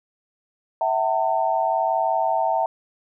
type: tone cluster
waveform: sine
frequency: 657 / 758 / 903 Hz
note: E5 / F#5 / A5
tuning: -6 / +42 / +45 cents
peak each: -23 dBFS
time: 0.81-2.66 s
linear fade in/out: 2 ms
effects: none